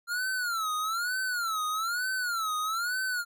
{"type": "tone with vibrato", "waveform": "square", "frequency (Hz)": 1379, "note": "F6", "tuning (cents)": -22, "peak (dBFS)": -29, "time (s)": [0.07, 3.25], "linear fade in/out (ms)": 50, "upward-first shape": "sine", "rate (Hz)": 1.1, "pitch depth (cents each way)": 180, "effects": []}